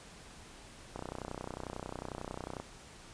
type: click train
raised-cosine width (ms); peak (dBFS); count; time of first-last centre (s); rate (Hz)
1; -25; 52; 0.96-2.6; 31.1
effects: pink hiss -53 dBFS RMS until 3.13 s + resampled to 22050 Hz